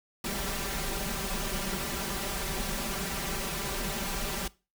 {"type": "noise with comb filter", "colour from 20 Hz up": "pink", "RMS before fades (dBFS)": -33, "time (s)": [0.24, 4.48], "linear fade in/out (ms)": 5, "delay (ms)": 5.1, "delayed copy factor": 0.95, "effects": ["noise-tail reverb RT60 0.3 s tail -21 dB re dry"]}